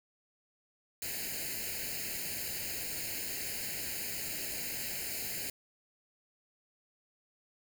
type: noise with comb filter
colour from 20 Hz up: white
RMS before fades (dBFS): -38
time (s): 1.02-5.5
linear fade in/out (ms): 2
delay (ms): 0.43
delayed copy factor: +0.9
effects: none